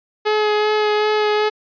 sawtooth tone with vibrato, 423.9 Hz, G#4, 35 cents sharp, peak -11 dBFS, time 0.25-1.5 s, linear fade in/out 20 ms, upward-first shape sine, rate 2.6 Hz, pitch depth 12 cents each way, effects resampled to 11025 Hz

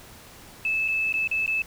sine tone with dropouts, 2616 Hz, E7, 14 cents flat, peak -22 dBFS, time 0.65-1.62 s, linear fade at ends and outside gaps 2 ms, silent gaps 0.88-0.884 / 1.125-1.139 / 1.275-1.313 / 1.462-1.477 s, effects pink hiss -47 dBFS RMS until 1.66 s

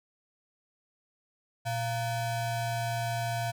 square ring-modulated tone, 405.1 Hz, G#4, 43 cents flat, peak -27 dBFS, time 1.65-3.52 s, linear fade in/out 20 ms, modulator 287 Hz, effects none

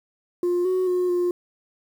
sine tone with pitch steps, 353.2 / 370.4 / 361.2 / 354.3 Hz, F4 / F#4 / F#4 / F4, +20 / +2 / -42 / +25 cents, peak -17 dBFS, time 0.43-1.31 s, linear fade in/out 2 ms, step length 220 ms, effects tanh soft clip ceiling -18 dBFS + 8-bit

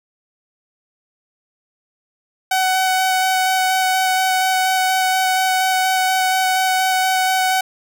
sawtooth tone with vibrato, 751 Hz, F#5, 26 cents sharp, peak -11 dBFS, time 2.51-7.61 s, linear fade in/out 5 ms, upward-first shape square, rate 4.2 Hz, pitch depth 8 cents each way, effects none

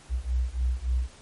sine beating tone pair, 60.4 / 63.9 Hz, B1 / C2, -38 / -40 cents, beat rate 3.5 Hz, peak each -27 dBFS, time 0.09-1.11 s, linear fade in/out 50 ms, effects pink hiss -52 dBFS RMS until 1.21 s + MP3 48 kbps

